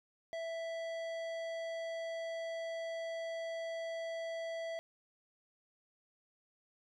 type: tone with tanh clipping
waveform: sine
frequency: 660 Hz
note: E5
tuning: 2 cents sharp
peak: -40 dBFS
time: 0.33-4.79 s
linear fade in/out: 0 ms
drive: 15 dB
effects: none